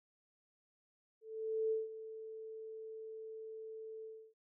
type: tone with ADSR envelope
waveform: sine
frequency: 441.2 Hz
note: A4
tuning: 5 cents sharp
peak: -31 dBFS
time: 1.21-4.34 s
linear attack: 500 ms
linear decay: 170 ms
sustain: -14 dB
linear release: 300 ms
effects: none